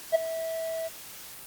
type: tone with ADSR envelope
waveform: triangle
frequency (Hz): 652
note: E5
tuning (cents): -19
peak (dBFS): -13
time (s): 0.12-0.89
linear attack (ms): 32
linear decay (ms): 12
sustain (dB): -15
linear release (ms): 23
effects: white hiss -44 dBFS RMS until 1.46 s + Opus 48 kbps